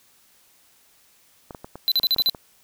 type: clicks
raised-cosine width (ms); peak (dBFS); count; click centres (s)
1; -22; 10; 1.508 / 1.548 / 1.645 / 1.756 / 1.998 / 2.041 / 2.163 / 2.201 / 2.289 / 2.348
type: tone bursts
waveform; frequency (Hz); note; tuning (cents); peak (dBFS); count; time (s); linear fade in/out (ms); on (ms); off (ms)
square; 4020; B7; +30; -17; 6; 1.88-2.297; 0; 37; 39
effects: white hiss -58 dBFS RMS until 2.63 s